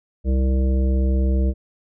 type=harmonic tone; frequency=65.41 Hz; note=C2; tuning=in tune; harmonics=1 / 3 / 5 / 7 / 9; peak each=-16 / -26 / -30 / -33 / -35 dBFS; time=0.24-1.54 s; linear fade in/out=50 ms; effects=none